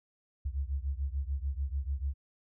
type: beating tone pair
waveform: sine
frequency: 66.3 / 73.1 Hz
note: C2 / D2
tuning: +23 / -7 cents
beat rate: 6.8 Hz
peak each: -33 / -35 dBFS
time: 0.45-2.14 s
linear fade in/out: 10 ms
effects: none